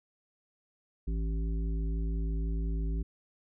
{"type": "harmonic tone with a mistuned harmonic", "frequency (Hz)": 55, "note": "A1", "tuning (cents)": 0, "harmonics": [1, 3, 5, 7], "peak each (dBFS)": [-29, -39, -44, -48], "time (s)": [1.07, 3.03], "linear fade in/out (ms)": 10, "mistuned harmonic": 1, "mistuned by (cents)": -63, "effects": []}